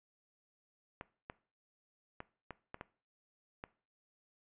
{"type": "clicks", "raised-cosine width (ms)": 0.5, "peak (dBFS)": -28, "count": 7, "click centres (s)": [1.011, 1.299, 2.204, 2.507, 2.744, 2.811, 3.639], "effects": ["noise-tail reverb RT60 0.4 s tail -19 dB re dry", "resampled to 8000 Hz"]}